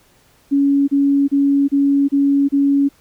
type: tone bursts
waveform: sine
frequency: 280 Hz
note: C#4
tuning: 18 cents sharp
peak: -11 dBFS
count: 6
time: 0.51-2.89 s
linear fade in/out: 20 ms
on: 370 ms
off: 32 ms
effects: pink hiss -54 dBFS RMS until 3 s